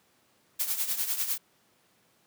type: noise with tremolo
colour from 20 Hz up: blue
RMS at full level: -27 dBFS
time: 0.59-1.38 s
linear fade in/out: 10 ms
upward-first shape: triangle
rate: 10 Hz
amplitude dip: 75%
effects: pink hiss -66 dBFS RMS until 2.26 s + high-pass 150 Hz 12 dB/octave